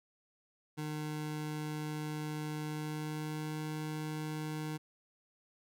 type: tone with pitch glide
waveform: 25% pulse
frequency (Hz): 152.4 to 154.17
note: D#3 to D#3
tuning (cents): -36 to -16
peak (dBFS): -33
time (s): 0.77-4.78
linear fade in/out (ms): 20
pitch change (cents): +20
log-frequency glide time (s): 2.64-3.61
effects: none